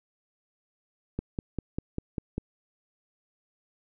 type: click train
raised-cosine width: 3 ms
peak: -17 dBFS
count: 7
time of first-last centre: 1.19-2.38 s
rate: 5.04 Hz
effects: none